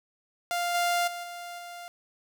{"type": "tone with level steps", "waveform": "sawtooth", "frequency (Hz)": 698.5, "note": "F5", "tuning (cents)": 0, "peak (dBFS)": [-23, -20, -31, -34, -36], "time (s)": [0.51, 1.88], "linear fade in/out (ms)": 0, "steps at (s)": [0.74, 1.07, 1.23, 1.58], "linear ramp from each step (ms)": 10, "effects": []}